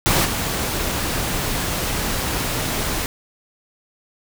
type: noise with level steps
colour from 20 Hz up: pink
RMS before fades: -17 / -23 dBFS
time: 0.06-3.06 s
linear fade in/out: 0 ms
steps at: 0.24 s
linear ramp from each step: 20 ms
effects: none